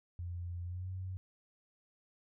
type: tone with pitch glide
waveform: sine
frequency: 87.4 to 93.13 Hz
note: F2 to F#2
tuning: +2 to +12 cents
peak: -38 dBFS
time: 0.19-1.17 s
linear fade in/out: 0 ms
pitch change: +110 cents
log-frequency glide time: 0.64-0.89 s
effects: none